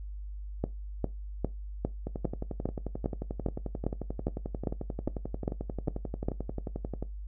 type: two click trains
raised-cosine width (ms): 2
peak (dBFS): -15 / -21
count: 15 / 57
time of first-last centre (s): 0.64-6.285 / 2.07-7.026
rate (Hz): 2.48 / 11.3
effects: noise-tail reverb RT60 0.2 s tail -18 dB re dry + added 50 Hz sine -37 dBFS peak until 7.27 s